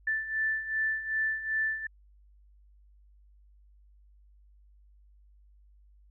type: beating tone pair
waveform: sine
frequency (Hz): 1760 / 1762.6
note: A6 / A6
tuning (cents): 0 / +3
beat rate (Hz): 2.6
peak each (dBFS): -34 / -29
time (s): 0.07-1.87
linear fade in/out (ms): 5
effects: added 50 Hz sine -56 dBFS peak until 6.1 s